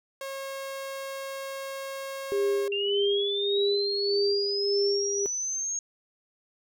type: tone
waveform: sawtooth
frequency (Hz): 543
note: C#5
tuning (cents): -36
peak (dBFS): -30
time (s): 0.21-2.68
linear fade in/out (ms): 2
type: tone with tremolo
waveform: sine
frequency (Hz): 402.6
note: G4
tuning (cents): +46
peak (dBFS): -22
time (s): 2.32-5.26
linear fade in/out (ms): 0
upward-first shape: sine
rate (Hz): 1.7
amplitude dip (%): 55
type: linear sweep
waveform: sine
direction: up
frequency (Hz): 2752 to 6570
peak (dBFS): -28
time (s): 2.72-5.79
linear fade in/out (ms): 2
effects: none